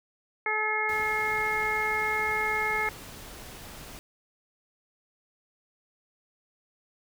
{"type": "harmonic tone", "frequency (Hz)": 430, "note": "A4", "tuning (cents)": -40, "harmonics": [1, 2, 3, 4, 5], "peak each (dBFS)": [-35, -32, -34, -33, -28], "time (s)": [0.46, 2.89], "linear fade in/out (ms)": 2}
{"type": "noise", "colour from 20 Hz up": "pink", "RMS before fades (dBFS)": -44, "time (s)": [0.89, 3.99], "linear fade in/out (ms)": 0}
{"effects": []}